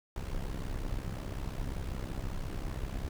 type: noise with amplitude modulation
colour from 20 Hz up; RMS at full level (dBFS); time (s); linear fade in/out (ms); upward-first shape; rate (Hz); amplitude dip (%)
brown; -33; 0.16-3.09; 2; sine; 65.5; 75
effects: none